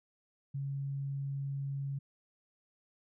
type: tone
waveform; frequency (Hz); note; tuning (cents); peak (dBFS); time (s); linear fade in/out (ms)
sine; 138.59; C#3; 0; -34; 0.54-1.99; 10
effects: none